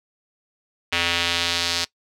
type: tone with band-pass filter sweep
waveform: square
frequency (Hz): 85.7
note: F2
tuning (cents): -32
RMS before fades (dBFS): -23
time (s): 0.92-1.85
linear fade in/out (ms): 10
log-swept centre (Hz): 2800 to 4600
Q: 1.9
effects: noise-tail reverb RT60 0.1 s tail -20 dB re dry